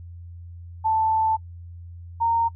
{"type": "tone pair in turn", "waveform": "sine", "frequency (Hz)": [882, 922.1], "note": ["A5", "A#5"], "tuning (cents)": [4, -19], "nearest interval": "minor second", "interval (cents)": 77, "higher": "second", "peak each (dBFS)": [-18, -18], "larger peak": "neither", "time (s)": [[0.84, 1.37], [2.2, 2.49]], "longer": "first", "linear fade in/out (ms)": 20, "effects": ["noise-tail reverb RT60 0.1 s tail -25 dB re dry", "added 86 Hz sine -37 dBFS peak until 2.55 s"]}